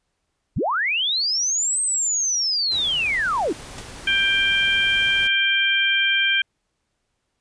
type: linear two-way sweep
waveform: sine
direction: up then down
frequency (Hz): 45.84 to 8372 to 252.4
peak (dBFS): -19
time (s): 0.56-3.53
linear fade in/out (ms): 10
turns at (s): 1.81
type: noise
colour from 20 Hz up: pink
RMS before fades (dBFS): -38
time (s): 2.71-5.28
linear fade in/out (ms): 10
type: noise with exponential decay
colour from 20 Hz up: pink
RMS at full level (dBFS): -29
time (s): 3.78-3.87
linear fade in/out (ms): 2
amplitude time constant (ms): 19
type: harmonic tone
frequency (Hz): 790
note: G5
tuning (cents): +13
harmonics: 2 / 3 / 4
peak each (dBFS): -21 / -21 / -21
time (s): 4.07-6.42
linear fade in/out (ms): 5
effects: pink hiss -74 dBFS RMS until 7.4 s + resampled to 22050 Hz